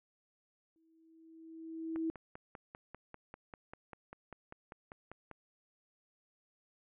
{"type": "tone with exponential growth", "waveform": "sine", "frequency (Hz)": 324.3, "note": "E4", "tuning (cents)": -28, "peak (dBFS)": -31, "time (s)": [0.76, 2.1], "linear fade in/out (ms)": 0, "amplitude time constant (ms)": 290}
{"type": "click train", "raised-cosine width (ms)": 0.5, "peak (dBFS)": -31, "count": 18, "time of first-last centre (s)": [1.96, 5.313], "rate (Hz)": 5.07}
{"effects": ["low-pass 2000 Hz 12 dB/octave"]}